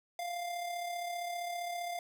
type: tone with amplitude modulation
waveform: square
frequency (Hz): 698.5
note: F5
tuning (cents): 0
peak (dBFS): -35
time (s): 0.19-1.99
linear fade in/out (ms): 2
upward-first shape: sine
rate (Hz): 35.2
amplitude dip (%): 40
effects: none